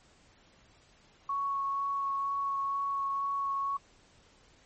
sine tone with vibrato, 1108.7 Hz, C#6, in tune, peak -29 dBFS, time 1.29-3.77 s, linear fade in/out 5 ms, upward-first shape sine, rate 2.1 Hz, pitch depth 9 cents each way, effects pink hiss -62 dBFS RMS until 4.65 s + MP3 32 kbps

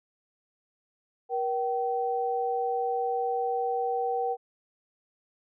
sine tone pair together, 476.3 / 768.6 Hz, A#4 / G5, +37 / -34 cents, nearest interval minor sixth, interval 829 cents, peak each -29 / -28 dBFS, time 1.29-4.37 s, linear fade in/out 50 ms, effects none

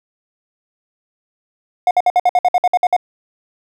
triangle tone bursts, 721 Hz, F#5, 45 cents flat, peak -7 dBFS, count 12, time 1.87-2.965 s, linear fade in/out 2 ms, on 39 ms, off 57 ms, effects none

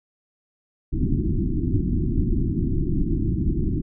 pink low-pass noise, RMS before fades -22 dBFS, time 0.92-3.82 s, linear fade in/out 20 ms, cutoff 360 Hz, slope 96 dB/octave, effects none

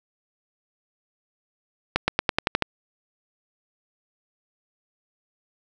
accelerating click train, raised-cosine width 0.3 ms, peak -3 dBFS, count 8, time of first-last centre 1.96-2.623 s, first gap 120 ms, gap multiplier 0.92, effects none

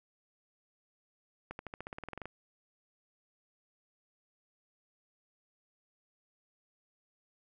accelerating click train, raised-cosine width 0.5 ms, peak -26 dBFS, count 14, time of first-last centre 1.51-2.256 s, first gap 81 ms, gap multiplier 0.94, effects none

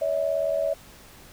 sine tone pair together, 566 / 644.1 Hz, C#5 / E5, +36 / -40 cents, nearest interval major second, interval 224 cents, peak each -25 dBFS, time 0.01-0.74 s, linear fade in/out 10 ms, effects pink hiss -49 dBFS RMS until 1.32 s

